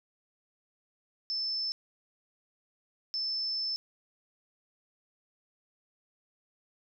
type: tone bursts at uneven times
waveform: sine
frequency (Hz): 5274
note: E8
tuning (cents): 0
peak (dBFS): -30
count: 2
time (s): 1.3-1.72 / 3.14-3.76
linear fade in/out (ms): 0
effects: none